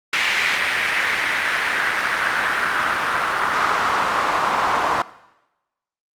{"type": "noise with band-pass filter sweep", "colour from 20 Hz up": "pink", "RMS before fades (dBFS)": -20, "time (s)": [0.13, 5.02], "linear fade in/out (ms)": 2, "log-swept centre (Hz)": [2200, 1000], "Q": 2.5, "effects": ["noise-tail reverb RT60 1.0 s tail -19 dB re dry", "Opus 48 kbps"]}